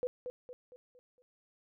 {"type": "tone with echo", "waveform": "sine", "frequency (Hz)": 497.9, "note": "B4", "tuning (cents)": 14, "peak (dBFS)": -30, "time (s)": [0.03, 0.07], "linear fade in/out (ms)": 0, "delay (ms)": 230, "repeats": 5, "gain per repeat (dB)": -7, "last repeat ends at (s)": 1.22, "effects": []}